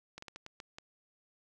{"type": "slowing click train", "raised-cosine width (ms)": 0.2, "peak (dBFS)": -28, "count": 7, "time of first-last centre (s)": [0.18, 0.785], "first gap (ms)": 44, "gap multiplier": 1.33, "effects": []}